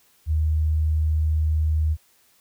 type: tone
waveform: sine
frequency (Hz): 77.78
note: D#2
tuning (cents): 0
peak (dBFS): -18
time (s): 0.26-1.97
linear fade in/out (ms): 50
effects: white hiss -60 dBFS RMS until 2.4 s